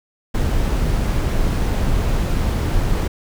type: noise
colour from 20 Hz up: brown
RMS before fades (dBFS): -18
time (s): 0.34-3.08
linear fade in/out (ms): 10
effects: none